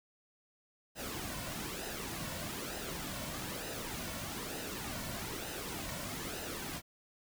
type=noise with flanger; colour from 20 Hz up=pink; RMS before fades=-41 dBFS; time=0.95-6.82 s; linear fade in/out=50 ms; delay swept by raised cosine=0.88 to 2.48 ms; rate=1.1 Hz; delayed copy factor=-0.55; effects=none